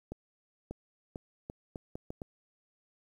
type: accelerating click train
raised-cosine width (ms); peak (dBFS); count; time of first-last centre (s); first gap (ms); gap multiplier
2; -26; 8; 0.12-2.218; 590; 0.76
effects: 10-bit